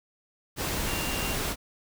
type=tone in noise; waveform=sine; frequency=2776 Hz; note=F7; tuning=11 cents flat; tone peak=-36 dBFS; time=0.86-1.37 s; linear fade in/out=50 ms; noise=pink; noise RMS=-30 dBFS; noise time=0.56-1.56 s; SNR=-9 dB; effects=none